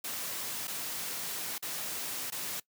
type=noise with dropouts; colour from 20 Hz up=white; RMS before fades=-37 dBFS; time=0.04-2.6 s; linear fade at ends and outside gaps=5 ms; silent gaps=0.673-0.678 / 1.581-1.624 / 2.303-2.321 s; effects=noise-tail reverb RT60 0.1 s tail -21 dB re dry + high-pass 100 Hz 12 dB/octave